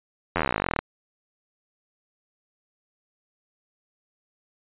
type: slowing click train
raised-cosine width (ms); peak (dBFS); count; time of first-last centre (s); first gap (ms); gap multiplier
0.5; -8; 25; 0.36-0.79; 11; 1.04
effects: resampled to 8000 Hz